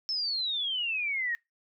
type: exponential sweep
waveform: sine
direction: down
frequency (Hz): 5340 to 1837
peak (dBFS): -28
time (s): 0.09-1.35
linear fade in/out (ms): 0
effects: noise-tail reverb RT60 0.2 s tail -24 dB re dry